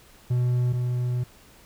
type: tone pair in turn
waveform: triangle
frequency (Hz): 123.47 / 123.47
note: B2 / B2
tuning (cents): 0 / 0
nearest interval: unison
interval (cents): 0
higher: neither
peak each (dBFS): -18 / -21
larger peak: first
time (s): 0.3-0.73 / 0.73-1.24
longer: second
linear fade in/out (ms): 10
effects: pink hiss -53 dBFS RMS until 1.65 s